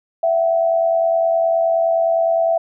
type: tone pair together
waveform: sine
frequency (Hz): 664.3 / 754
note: E5 / F#5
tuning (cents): +13 / +32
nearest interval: major second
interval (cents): 219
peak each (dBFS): -14 / -22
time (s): 0.23-2.58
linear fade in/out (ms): 5
effects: none